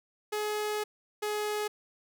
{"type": "tone pair in turn", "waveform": "sawtooth", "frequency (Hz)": [422.2, 420.7], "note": ["G#4", "G#4"], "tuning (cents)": [29, 22], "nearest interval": "unison", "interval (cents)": 7, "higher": "first", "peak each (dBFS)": -26, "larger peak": "neither", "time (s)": [[0.32, 0.84], [1.22, 1.68]], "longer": "first", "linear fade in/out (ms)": 10, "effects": []}